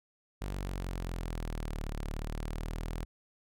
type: linear two-way sweep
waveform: sawtooth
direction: down then up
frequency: 49 to 36.29 to 41.41 Hz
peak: -31 dBFS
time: 0.41-3.05 s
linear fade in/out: 10 ms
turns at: 1.93 s
effects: none